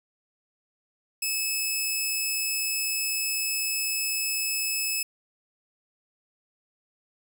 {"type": "tone", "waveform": "10% pulse", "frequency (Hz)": 2596, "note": "E7", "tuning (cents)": -27, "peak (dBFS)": -17, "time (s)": [1.22, 5.03], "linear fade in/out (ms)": 5, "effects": []}